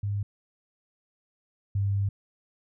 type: tone pair in turn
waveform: sine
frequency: 101.5 / 99.53 Hz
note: G#2 / G2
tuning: -39 / +27 cents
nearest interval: unison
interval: 34 cents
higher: first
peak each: -26 / -23 dBFS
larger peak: second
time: 0.03-0.23 / 1.75-2.09 s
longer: second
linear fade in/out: 5 ms
effects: none